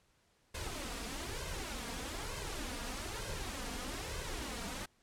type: noise with flanger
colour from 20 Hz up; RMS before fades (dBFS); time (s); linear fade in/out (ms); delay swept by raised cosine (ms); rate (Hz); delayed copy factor
pink; -41; 0.54-4.86; 10; 1.9 to 4.3; 1.1; +0.65
effects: pink hiss -72 dBFS RMS until 5.02 s + low-pass 10000 Hz 12 dB/octave